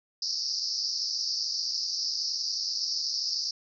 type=band-pass noise; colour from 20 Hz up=white; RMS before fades=-31 dBFS; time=0.22-3.51 s; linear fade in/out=5 ms; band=4600 to 5500 Hz; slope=96 dB/octave; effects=none